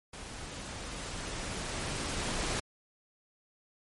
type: noise with level ramp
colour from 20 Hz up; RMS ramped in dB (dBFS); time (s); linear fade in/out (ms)
pink; -44 to -32; 0.13-2.6; 5
effects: low-pass 11000 Hz 12 dB/octave + MP3 48 kbps